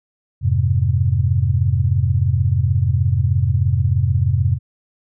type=chord; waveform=sine; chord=F minor; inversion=none; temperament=equal with one note detuned; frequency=87.31 / 103.83 / 130.28 Hz; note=F2 / Ab2 / C3; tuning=0 / 0 / -7 cents; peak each=-18 dBFS; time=0.41-4.59 s; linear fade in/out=50 ms; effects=none